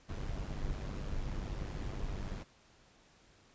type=noise with amplitude modulation; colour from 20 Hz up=brown; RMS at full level=-36 dBFS; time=0.08-2.44 s; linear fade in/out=20 ms; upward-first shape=sine; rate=98.8 Hz; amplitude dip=55%; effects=pink hiss -64 dBFS RMS until 3.54 s + resampled to 16000 Hz